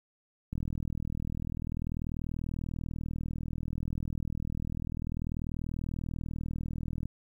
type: click train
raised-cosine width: 5 ms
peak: -23 dBFS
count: 264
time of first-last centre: 0.53-7.056 s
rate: 40.3 Hz
effects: 10-bit